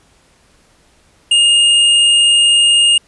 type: tone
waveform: square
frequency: 2836 Hz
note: F7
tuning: 26 cents sharp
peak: -8 dBFS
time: 1.31-2.98 s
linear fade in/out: 5 ms
effects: pink hiss -52 dBFS RMS until 3.07 s + resampled to 24000 Hz